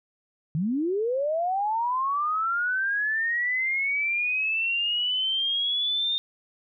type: linear sweep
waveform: sine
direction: up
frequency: 144.8 to 3658 Hz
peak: -23 dBFS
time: 0.55-6.18 s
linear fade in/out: 0 ms
effects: none